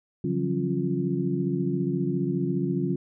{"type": "tone cluster", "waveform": "sine", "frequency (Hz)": [141.9, 171.9, 186.5, 274.3, 351.6], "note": ["C#3", "F3", "F#3", "C#4", "F4"], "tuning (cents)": [41, -27, 14, -18, 12], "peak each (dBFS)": -30, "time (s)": [0.24, 2.96], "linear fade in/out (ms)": 5, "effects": []}